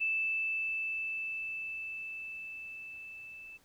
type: tone with level ramp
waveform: sine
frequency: 2637 Hz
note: E7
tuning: in tune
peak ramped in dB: -28 to -46 dBFS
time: 0-3.58 s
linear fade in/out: 20 ms
effects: pink hiss -66 dBFS RMS until 3.64 s